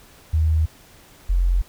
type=tone pair in turn; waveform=sine; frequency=79 / 44.36 Hz; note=D#2 / F1; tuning=+27 / +28 cents; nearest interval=minor seventh; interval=999 cents; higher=first; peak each=-15 dBFS; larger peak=neither; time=0.33-0.66 / 1.29-1.62 s; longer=neither; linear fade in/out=10 ms; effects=pink hiss -49 dBFS RMS until 1.68 s